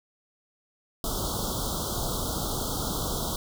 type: band-stop noise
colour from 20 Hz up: pink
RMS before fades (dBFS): -30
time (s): 1.04-3.36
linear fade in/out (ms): 2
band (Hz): 1400 to 3200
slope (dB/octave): 96
effects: none